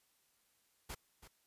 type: noise with echo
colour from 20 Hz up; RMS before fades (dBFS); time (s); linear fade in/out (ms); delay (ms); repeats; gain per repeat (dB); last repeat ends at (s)
pink; -45; 0.89-0.95; 10; 330; 1; -12; 1.28
effects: white hiss -75 dBFS RMS until 1.46 s + resampled to 32000 Hz